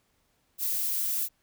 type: noise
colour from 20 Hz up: violet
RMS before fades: -29 dBFS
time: 0.58-1.29 s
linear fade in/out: 50 ms
effects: pink hiss -71 dBFS RMS until 1.42 s